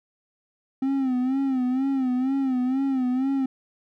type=tone with vibrato; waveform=triangle; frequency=261.6 Hz; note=C4; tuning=in tune; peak=-19 dBFS; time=0.82-3.46 s; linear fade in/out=5 ms; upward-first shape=sine; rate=2.1 Hz; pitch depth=83 cents each way; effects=none